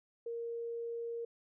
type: tone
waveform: sine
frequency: 466.2 Hz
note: A#4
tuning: in tune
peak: -37 dBFS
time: 0.26-1.25 s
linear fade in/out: 5 ms
effects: none